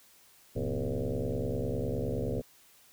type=tone with frequency modulation; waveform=sine; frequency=185 Hz; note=F#3; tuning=in tune; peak=-29 dBFS; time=0.55-2.42 s; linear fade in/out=20 ms; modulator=69.9 Hz; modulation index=5.4; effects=white hiss -60 dBFS RMS until 2.92 s